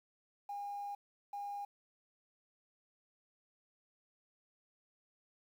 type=tone bursts at uneven times; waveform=triangle; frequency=811 Hz; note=G#5; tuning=41 cents flat; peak=-36 dBFS; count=2; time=0.49-0.95 / 1.33-1.65 s; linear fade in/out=5 ms; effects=tanh soft clip ceiling -37 dBFS + 11-bit